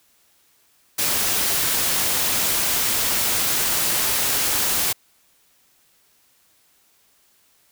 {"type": "noise", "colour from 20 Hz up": "white", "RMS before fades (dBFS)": -21, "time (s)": [0.98, 4.93], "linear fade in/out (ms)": 10, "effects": ["white hiss -60 dBFS RMS until 7.71 s"]}